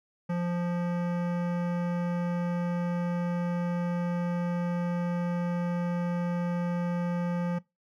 sine tone with hard clipping, 174.61 Hz, F3, in tune, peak -29 dBFS, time 0.29-7.59 s, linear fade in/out 10 ms, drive 17 dB, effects noise-tail reverb RT60 0.2 s tail -21 dB re dry

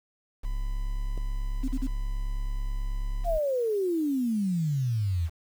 triangle tone, 34.65 Hz, C#1, in tune, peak -25 dBFS, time 0.43-3.39 s, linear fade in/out 20 ms
click, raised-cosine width 2 ms, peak -28 dBFS, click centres 1.177 s
sine tone bursts, 263.3 Hz, C4, 11 cents sharp, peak -28 dBFS, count 3, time 1.63-1.871 s, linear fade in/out 10 ms, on 53 ms, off 41 ms
sine exponential sweep, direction down, 714 to 78 Hz, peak -24 dBFS, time 3.24-5.3 s, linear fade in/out 50 ms
effects 8-bit

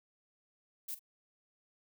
violet noise with echo, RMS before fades -40 dBFS, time 0.88-0.95 s, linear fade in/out 10 ms, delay 44 ms, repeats 1, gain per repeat -15 dB, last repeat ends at 0.994 s, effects none

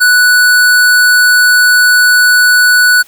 square tone, 1480 Hz, F#6, in tune, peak -5 dBFS, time 0-3.03 s, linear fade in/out 20 ms, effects white hiss -42 dBFS RMS until 3.07 s

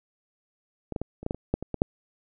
clicks, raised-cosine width 2 ms, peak -19 / -16 / -17 / -26 / -15 / -13 / -24 / -10 / -20 / -16 / -6 dBFS, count 11, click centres 0.923 / 0.962 / 1.016 / 1.23 / 1.264 / 1.309 / 1.346 / 1.54 / 1.626 / 1.743 / 1.819 s, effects none

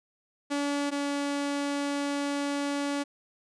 sawtooth tone pair in turn, 285.9 / 284.6 Hz, D4 / C#4, -46 / +46 cents, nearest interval unison, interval 8 cents, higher first, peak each -23 / -24 dBFS, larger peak first, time 0.5-0.91 / 0.91-3.04 s, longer second, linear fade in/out 20 ms, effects resampled to 22050 Hz

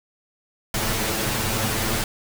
pink noise with comb filter, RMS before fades -24 dBFS, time 0.74-2.04 s, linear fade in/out 2 ms, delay 9.1 ms, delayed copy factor +0.95, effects none

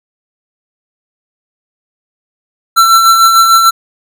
square tone with tremolo, 1345 Hz, E6, 34 cents sharp, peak -3 dBFS, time 2.76-3.71 s, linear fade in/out 20 ms, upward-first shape sine, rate 6.7 Hz, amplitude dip 40%, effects none

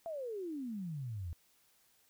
sine exponential sweep, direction down, 688 to 78.8 Hz, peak -38 dBFS, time 0.06-1.33 s, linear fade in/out 0 ms, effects white hiss -70 dBFS RMS until 2.09 s

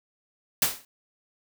white noise with exponential decay, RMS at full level -18 dBFS, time 0.62-0.85 s, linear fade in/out 2 ms, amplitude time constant 48 ms, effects none

